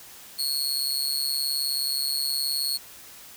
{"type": "tone with amplitude modulation", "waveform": "sawtooth", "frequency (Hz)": 4338, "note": "C#8", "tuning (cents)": -38, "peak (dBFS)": -18, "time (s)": [0.38, 2.78], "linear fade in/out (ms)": 20, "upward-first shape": "sine", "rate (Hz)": 139, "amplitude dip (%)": 85, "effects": ["white hiss -46 dBFS RMS until 3.36 s"]}